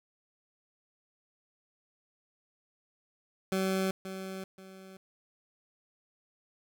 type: tone with echo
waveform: 20% pulse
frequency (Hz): 190.2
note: F#3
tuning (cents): +48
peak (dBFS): -23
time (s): 3.52-3.91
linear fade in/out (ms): 2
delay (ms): 530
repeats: 2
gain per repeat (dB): -10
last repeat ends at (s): 4.97
effects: none